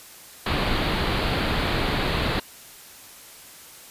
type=low-pass noise; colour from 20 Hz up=pink; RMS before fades=-24 dBFS; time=0.46-2.4 s; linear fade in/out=5 ms; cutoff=4600 Hz; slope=96 dB/octave; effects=white hiss -45 dBFS RMS until 3.9 s + resampled to 32000 Hz